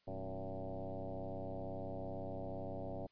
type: tone with frequency modulation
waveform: sine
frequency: 277.2 Hz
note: C#4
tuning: in tune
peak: -40 dBFS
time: 0.07-3.07 s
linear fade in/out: 10 ms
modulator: 97.7 Hz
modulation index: 4.5
effects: white hiss -75 dBFS RMS until 3.11 s + resampled to 11025 Hz